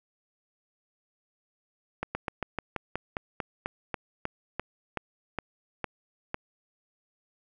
slowing click train, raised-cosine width 0.5 ms, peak -15 dBFS, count 17, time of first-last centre 2.03-6.344 s, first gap 120 ms, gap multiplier 1.1, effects none

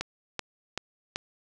click train, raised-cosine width 0.2 ms, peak -13 dBFS, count 4, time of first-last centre 0.01-1.159 s, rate 2.61 Hz, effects none

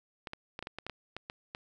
clicks, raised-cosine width 0.3 ms, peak -23 dBFS, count 11, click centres 0.272 / 0.334 / 0.591 / 0.626 / 0.671 / 0.786 / 0.866 / 0.897 / 1.166 / 1.299 / 1.549 s, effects none

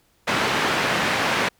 white band-pass noise, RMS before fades -22 dBFS, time 0.27-1.49 s, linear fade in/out 10 ms, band 120 to 2200 Hz, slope 12 dB/octave, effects pink hiss -62 dBFS RMS until 1.59 s

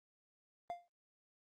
triangle tone with exponential decay, 698.5 Hz, F5, in tune, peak -34 dBFS, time 0.7-0.88 s, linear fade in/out 0 ms, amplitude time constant 37 ms, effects Opus 32 kbps

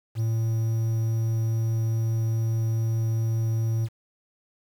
triangle tone with quantisation, 112.8 Hz, A2, 44 cents sharp, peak -20 dBFS, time 0.15-3.89 s, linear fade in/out 50 ms, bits 8, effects none

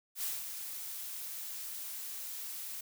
blue noise with ADSR envelope, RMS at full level -35 dBFS, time 0.15-2.81 s, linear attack 83 ms, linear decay 190 ms, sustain -7 dB, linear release 6 ms, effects none

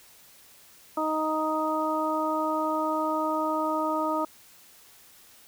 harmonic tone, 311.8 Hz, D#4, 4 cents sharp, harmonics 1 / 2 / 3 / 4, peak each -30 / -30 / -30 / -30 dBFS, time 0.97-4.25 s, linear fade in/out 5 ms, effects white hiss -54 dBFS RMS until 5.47 s

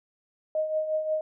sine tone with tremolo, 623 Hz, D#5, 2 cents sharp, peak -22 dBFS, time 0.55-1.21 s, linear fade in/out 2 ms, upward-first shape triangle, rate 5.6 Hz, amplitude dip 65%, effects none

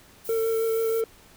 violet noise, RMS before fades -38 dBFS, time 0.24-1.02 s, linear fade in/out 20 ms
triangle tone with vibrato, 451.1 Hz, A4, 43 cents sharp, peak -20 dBFS, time 0.29-1.04 s, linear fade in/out 2 ms, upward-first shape sine, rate 6.3 Hz, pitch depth 12 cents each way
effects pink hiss -53 dBFS RMS until 1.36 s

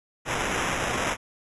blue noise with sample-and-hold, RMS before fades -27 dBFS, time 0.25-1.17 s, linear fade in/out 50 ms, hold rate 4410 Hz, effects resampled to 24000 Hz

